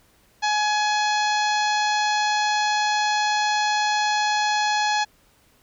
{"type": "harmonic tone", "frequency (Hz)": 842, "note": "G#5", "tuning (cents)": 24, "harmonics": [1, 2, 3, 4, 5, 6, 7, 8], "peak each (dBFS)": [-21, -26, -31, -32, -30, -36, -36, -38], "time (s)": [0.42, 5.05], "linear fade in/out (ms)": 20, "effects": ["pink hiss -59 dBFS RMS until 5.62 s"]}